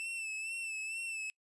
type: tone with vibrato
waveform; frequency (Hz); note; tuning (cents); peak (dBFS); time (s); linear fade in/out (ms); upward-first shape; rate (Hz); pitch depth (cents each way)
45% pulse; 2651; E7; +9; -37; 0-1.3; 0; sine; 2.2; 45
effects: noise-tail reverb RT60 0.1 s tail -26 dB re dry + resampled to 24000 Hz